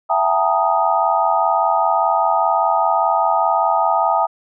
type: tone cluster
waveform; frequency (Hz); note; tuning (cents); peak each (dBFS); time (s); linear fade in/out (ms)
sine; 667 / 765 / 845 / 930 / 1245; E5 / G5 / G#5 / A#5 / D#6; +20 / -42 / +30 / -4 / +1; -20; 0.09-4.27; 20
effects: none